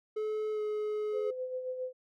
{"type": "tone with pitch glide", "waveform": "triangle", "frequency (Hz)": [430, 424.1], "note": ["A4", "G#4"], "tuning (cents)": [-40, 36], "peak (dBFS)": -29, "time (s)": [0.16, 1.31], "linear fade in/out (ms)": 10, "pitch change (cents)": -24, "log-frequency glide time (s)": [0.52, 0.61]}
{"type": "tone with tremolo", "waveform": "sine", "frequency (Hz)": 510, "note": "C5", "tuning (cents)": -44, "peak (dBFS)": -32, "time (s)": [1.12, 1.93], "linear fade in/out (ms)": 50, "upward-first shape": "sine", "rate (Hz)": 7.4, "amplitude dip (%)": 50}
{"effects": []}